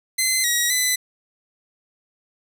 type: tone with pitch steps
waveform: 10% pulse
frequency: 2055 / 1906 / 2007 Hz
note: C7 / A#6 / B6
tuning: -32 / +38 / +27 cents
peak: -9 dBFS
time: 0.18-0.96 s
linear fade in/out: 10 ms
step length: 260 ms
effects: none